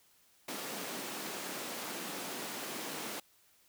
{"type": "high-pass noise", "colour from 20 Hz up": "pink", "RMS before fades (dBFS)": -41, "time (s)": [0.48, 3.2], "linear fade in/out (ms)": 5, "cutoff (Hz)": 200, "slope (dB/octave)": 24, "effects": ["white hiss -67 dBFS RMS until 3.68 s"]}